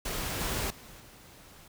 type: noise with level steps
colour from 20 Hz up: pink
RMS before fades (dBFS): -34 / -32 / -50 / -53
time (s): 0.05-1.68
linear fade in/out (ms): 5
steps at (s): 0.4 / 0.7 / 1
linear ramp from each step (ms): 5
effects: none